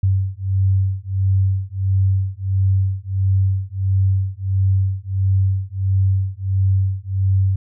sine beating tone pair, 95.3 / 96.8 Hz, G2 / G2, -48 / -21 cents, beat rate 1.5 Hz, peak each -18 dBFS, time 0.03-7.56 s, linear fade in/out 5 ms, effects none

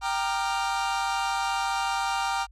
45% pulse chord, G minor seventh, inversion none, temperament equal with one note detuned, 784 / 932.3 / 1198.6 / 1396.9 Hz, G5 / Bb5 / D6 / F6, 0 / 0 / +35 / 0 cents, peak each -29 / -30 / -34 / -33 dBFS, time 0.01-2.47 s, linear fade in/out 50 ms, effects added 50 Hz sine -49 dBFS peak until 2.51 s + low-pass 8000 Hz 12 dB/octave

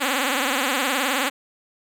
5% pulse tone with vibrato, 267.7 Hz, C4, 40 cents sharp, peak -9 dBFS, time 0-1.3 s, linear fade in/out 20 ms, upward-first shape triangle, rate 19 Hz, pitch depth 170 cents each way, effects none

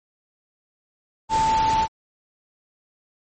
sine tone in noise, 885 Hz, A5, 10 cents sharp, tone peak -17 dBFS, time 1.29-1.88 s, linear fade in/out 50 ms, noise pink, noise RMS -29 dBFS, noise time 1.29-1.88 s, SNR +9 dB, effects MP3 32 kbps

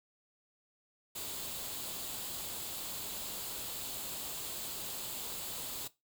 white noise with comb filter, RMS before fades -41 dBFS, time 1.15-5.88 s, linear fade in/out 10 ms, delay 0.26 ms, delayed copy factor +0.5, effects noise-tail reverb RT60 0.2 s tail -17 dB re dry

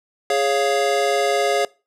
square chord, Db major, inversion second, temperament equal, 415.3 / 554.4 / 698.5 Hz, Ab4 / Db5 / F5, 0 / 0 / 0 cents, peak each -22 dBFS, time 0.3-1.65 s, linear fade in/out 2 ms, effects noise-tail reverb RT60 0.3 s tail -23 dB re dry + low-pass 9000 Hz 12 dB/octave

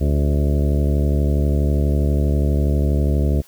harmonic tone with a mistuned harmonic, 72.3 Hz, D2, 27 cents flat, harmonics 1 / 2 / 3 / 4 / 5 / 6 / 7 / 8 / 9, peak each -16 / -22 / -26 / -28 / -30 / -32 / -33 / -34 / -35 dBFS, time 0-3.42 s, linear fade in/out 20 ms, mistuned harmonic 6, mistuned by -33 cents, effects white hiss -50 dBFS RMS until 3.47 s

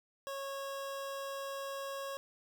25% pulse tone, 550 Hz, C#5, 14 cents flat, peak -35 dBFS, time 0.27-2.17 s, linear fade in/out 0 ms, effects none

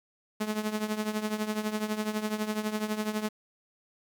sawtooth tone with tremolo, 213.9 Hz, A3, 49 cents flat, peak -22 dBFS, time 0.4-3.29 s, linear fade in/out 10 ms, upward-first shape triangle, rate 12 Hz, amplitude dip 80%, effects 9-bit

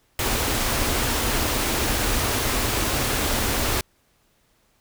pink band-stop noise, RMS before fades -23 dBFS, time 0.19-3.81 s, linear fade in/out 2 ms, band 140 to 200 Hz, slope 96 dB/octave, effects pink hiss -64 dBFS RMS until 4.8 s

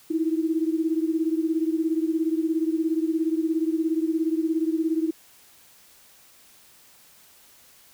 sine beating tone pair, 317.5 / 334.5 Hz, D#4 / E4, +35 / +25 cents, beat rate 17 Hz, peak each -23 / -26 dBFS, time 0.1-5.11 s, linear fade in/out 10 ms, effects white hiss -54 dBFS RMS until 7.93 s

